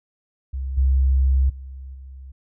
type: tone with level steps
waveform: sine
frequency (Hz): 66.3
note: C2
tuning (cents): +23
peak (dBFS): -24 / -14 / -33 / -36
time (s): 0.53-2.32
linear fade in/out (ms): 10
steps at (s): 0.77 / 1.49 / 1.94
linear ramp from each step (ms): 10
effects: none

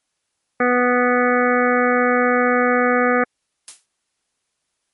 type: harmonic tone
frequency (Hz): 246.9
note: B3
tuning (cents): 0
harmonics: 1 / 2 / 3 / 5 / 6 / 7 / 8 / 9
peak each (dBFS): -20 / -18 / -23 / -21 / -24 / -25 / -27 / -28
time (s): 0.6-3.24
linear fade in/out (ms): 5
type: noise with exponential decay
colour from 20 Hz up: blue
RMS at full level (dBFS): -28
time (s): 3.68-3.86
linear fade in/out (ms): 1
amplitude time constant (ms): 37
effects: white hiss -73 dBFS RMS until 4.93 s + MP3 48 kbps

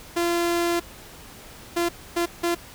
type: tone bursts at uneven times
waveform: sawtooth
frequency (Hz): 343.2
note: F4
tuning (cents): -30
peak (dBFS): -17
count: 4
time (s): 0.16-0.8 / 1.76-1.89 / 2.16-2.26 / 2.43-2.55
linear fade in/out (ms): 10
effects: pink hiss -44 dBFS RMS until 2.74 s

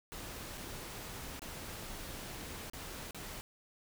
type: noise with dropouts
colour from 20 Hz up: pink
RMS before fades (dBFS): -45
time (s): 0.12-3.41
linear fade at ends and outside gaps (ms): 0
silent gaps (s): 0.574-0.578 / 1.394-1.419 / 2.698-2.734 / 3.109-3.146
effects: none

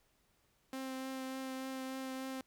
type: tone with vibrato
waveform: sawtooth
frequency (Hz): 263.1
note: C4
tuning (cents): +10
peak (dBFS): -36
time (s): 0.73-2.41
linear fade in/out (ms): 2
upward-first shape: triangle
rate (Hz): 3.4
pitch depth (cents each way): 13
effects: pink hiss -74 dBFS RMS until 2.46 s

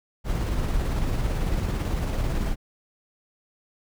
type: noise with tremolo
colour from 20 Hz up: brown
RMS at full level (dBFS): -24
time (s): 0.24-2.56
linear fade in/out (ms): 50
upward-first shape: square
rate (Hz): 18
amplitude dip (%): 25
effects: none

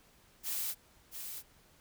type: noise with echo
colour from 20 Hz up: blue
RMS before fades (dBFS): -36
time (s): 0.43-0.75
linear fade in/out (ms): 50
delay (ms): 680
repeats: 1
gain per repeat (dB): -7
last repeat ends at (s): 1.43
effects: pink hiss -64 dBFS RMS until 1.8 s

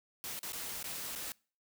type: noise with dropouts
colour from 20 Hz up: white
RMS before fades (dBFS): -41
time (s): 0.24-1.32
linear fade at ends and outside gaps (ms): 0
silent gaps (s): 0.391-0.431 / 0.521-0.532 / 0.828-0.842 / 1.152-1.158
effects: noise-tail reverb RT60 0.4 s tail -25 dB re dry

